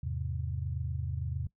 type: chord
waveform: sine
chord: E augmented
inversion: none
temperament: equal with one note detuned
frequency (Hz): 82.12 / 103.83 / 130.81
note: E2 / G#2 / B#2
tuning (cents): -6 / 0 / 0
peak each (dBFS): -35 / -39 / -36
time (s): 0.03-1.47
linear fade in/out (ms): 5
effects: noise-tail reverb RT60 0.1 s tail -19 dB re dry